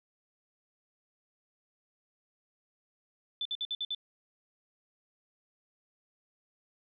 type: tone bursts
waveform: sine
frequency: 3516 Hz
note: A7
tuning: 2 cents flat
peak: -31 dBFS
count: 6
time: 3.41-3.948 s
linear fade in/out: 2 ms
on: 43 ms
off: 56 ms
effects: none